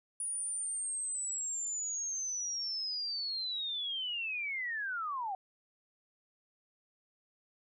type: linear sweep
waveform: sine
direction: down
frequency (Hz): 9730 to 740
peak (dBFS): -34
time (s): 0.2-5.35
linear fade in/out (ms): 2
effects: none